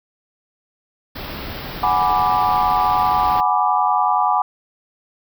pink band-stop noise, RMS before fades -30 dBFS, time 1.15-3.41 s, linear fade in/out 10 ms, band 5300 to 13000 Hz, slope 96 dB/octave
sine chord, G# half-diminished seventh, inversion third, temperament equal, 740 / 830.6 / 987.8 / 1174.7 Hz, F#5 / G#5 / B5 / D6, 0 / 0 / 0 / 0 cents, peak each -20 / -19 / -20 / -20 dBFS, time 1.83-4.42 s, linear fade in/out 2 ms
effects none

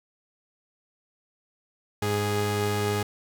sawtooth tone pair together, 102.76 / 415.1 Hz, G#2 / G#4, -18 / -1 cents, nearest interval 2 octaves, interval 2417 cents, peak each -23 dBFS, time 2.02-3.03 s, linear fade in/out 5 ms, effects none

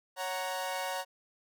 sawtooth chord, F# major, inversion second, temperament equal, 554.4 / 740 / 932.3 Hz, C#5 / F#5 / A#5, 0 / 0 / 0 cents, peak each -34 dBFS, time 0.16-1.05 s, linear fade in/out 50 ms, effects none

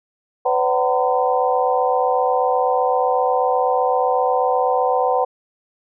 sine tone cluster, 504 / 572 / 756 / 922 / 1017 Hz, B4 / D5 / F#5 / A#5 / C6, +35 / -46 / +37 / -19 / -50 cents, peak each -19 / -25 / -19 / -24 / -25 dBFS, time 0.45-5.25 s, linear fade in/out 10 ms, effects none

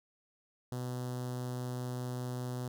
sawtooth tone with notch filter, 125 Hz, B2, 21 cents sharp, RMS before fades -38 dBFS, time 0.72-2.68 s, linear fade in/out 0 ms, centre 2300 Hz, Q 0.79, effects none

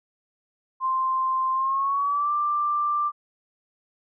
sine tone with pitch glide, 1046.5 to 1181.5 Hz, C6 to D6, 0 to +10 cents, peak -21 dBFS, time 0.8-3.12 s, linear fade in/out 50 ms, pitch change +210 cents, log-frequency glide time 1.53-2.32 s, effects none

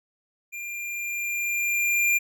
square tone with level ramp, 2394 Hz, D7, 33 cents sharp, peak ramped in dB -34 to -19 dBFS, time 0.52-2.19 s, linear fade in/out 20 ms, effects none

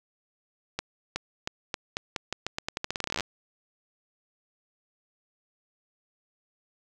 accelerating click train, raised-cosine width 0.2 ms, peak -12 dBFS, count 25, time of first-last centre 0.79-3.207 s, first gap 370 ms, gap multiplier 0.85, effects none

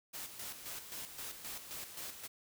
white noise with tremolo, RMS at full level -44 dBFS, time 0.13-2.28 s, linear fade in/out 20 ms, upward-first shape square, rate 3.8 Hz, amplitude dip 55%, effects none

